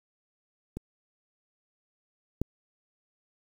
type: clicks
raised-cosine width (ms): 3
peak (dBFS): -22 / -14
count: 2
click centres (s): 0.77 / 2.416
effects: 8-bit